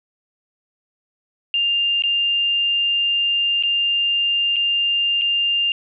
sine tone with dropouts, 2800 Hz, F7, 4 cents sharp, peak -16 dBFS, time 1.54-5.72 s, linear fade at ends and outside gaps 1 ms, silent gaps 2.022-2.037 / 3.626-3.635 / 4.56-4.565 / 5.213-5.218 s, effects none

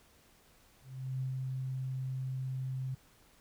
sine tone with ADSR envelope, 130.81 Hz, C3, in tune, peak -32 dBFS, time 0.82-2.95 s, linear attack 390 ms, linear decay 110 ms, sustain -2 dB, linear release 9 ms, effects pink hiss -64 dBFS RMS until 3.4 s

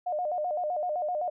sine tone with vibrato, 660 Hz, E5, 2 cents sharp, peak -27 dBFS, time 0.06-1.3 s, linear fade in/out 10 ms, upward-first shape square, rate 7.8 Hz, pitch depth 150 cents each way, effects none

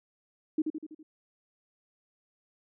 sine tone with echo, 311.1 Hz, D#4, in tune, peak -23 dBFS, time 0.58-0.62 s, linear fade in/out 5 ms, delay 82 ms, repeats 5, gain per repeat -5 dB, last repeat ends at 1.03 s, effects none

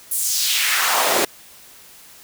pink noise with high-pass filter sweep, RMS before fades -19 dBFS, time 0.11-1.25 s, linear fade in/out 5 ms, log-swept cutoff 11000 to 350 Hz, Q 1.8, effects white hiss -45 dBFS RMS until 2.23 s

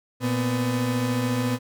35% pulse tone pair together, 118.65 / 251.4 Hz, A#2 / B3, +31 / +31 cents, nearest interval octave + minor second, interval 1300 cents, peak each -24 / -23 dBFS, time 0.2-1.59 s, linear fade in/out 50 ms, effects none

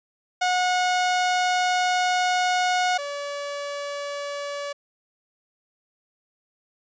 sawtooth tone pair in turn, 728 / 572.3 Hz, F#5 / D5, -28 / -45 cents, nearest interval major third, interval 417 cents, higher first, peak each -16 / -25 dBFS, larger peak first, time 0.41-2.98 / 2.98-4.73 s, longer first, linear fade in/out 10 ms, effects resampled to 16000 Hz

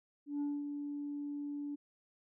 sine tone with ADSR envelope, 289.1 Hz, D4, 27 cents flat, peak -30 dBFS, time 0.26-1.76 s, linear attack 150 ms, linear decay 220 ms, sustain -7 dB, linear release 16 ms, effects tanh soft clip ceiling -32 dBFS

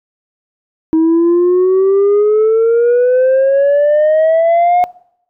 sine exponential sweep, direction up, 317.8 to 722 Hz, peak -5 dBFS, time 0.93-4.84 s, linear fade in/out 0 ms, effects noise-tail reverb RT60 0.7 s tail -23 dB re dry + tanh soft clip ceiling -6 dBFS

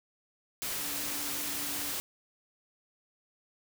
sine tone in noise, 287.6 Hz, D4, 36 cents flat, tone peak -46 dBFS, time 0.79-1.92 s, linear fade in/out 0 ms, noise white, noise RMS -35 dBFS, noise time 0.62-2 s, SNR -14 dB, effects none

